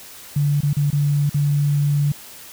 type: tone with dropouts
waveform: sine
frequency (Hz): 144.6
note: D3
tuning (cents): -27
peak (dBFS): -15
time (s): 0.36-2.12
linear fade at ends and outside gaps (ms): 5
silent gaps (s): 0.607-0.631 / 0.732-0.767 / 0.904-0.928 / 1.296-1.343
effects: white hiss -40 dBFS RMS until 2.52 s